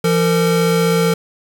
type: tone pair together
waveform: square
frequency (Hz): 170 / 454.5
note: F3 / A#4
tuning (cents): -46 / -44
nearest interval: octave + perfect fourth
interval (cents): 1702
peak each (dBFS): -16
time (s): 0.04-1.14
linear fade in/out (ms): 5
effects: none